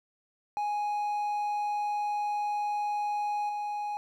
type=tone with level steps; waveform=triangle; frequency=830.6 Hz; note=G#5; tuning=in tune; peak=-26 / -29 dBFS; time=0.57-3.97 s; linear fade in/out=0 ms; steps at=3.49 s; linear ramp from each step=2 ms; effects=none